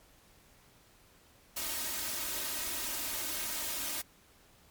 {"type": "noise with comb filter", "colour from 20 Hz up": "white", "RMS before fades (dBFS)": -36, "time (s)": [1.56, 4.02], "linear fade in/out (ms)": 10, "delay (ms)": 3.2, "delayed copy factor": 0.7, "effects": ["pink hiss -62 dBFS RMS until 4.7 s", "MP3 96 kbps"]}